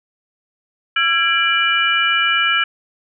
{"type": "tone cluster", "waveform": "sine", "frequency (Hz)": [1353, 1649, 2364, 2948], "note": ["E6", "G#6", "D7", "F#7"], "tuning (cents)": [45, -13, 11, -7], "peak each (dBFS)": -19, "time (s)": [0.96, 2.64], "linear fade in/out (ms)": 5, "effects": []}